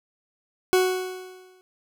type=tone with exponential decay; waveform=40% pulse; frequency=370 Hz; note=F#4; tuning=in tune; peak=-14 dBFS; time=0.73-1.61 s; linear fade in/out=0 ms; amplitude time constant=190 ms; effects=none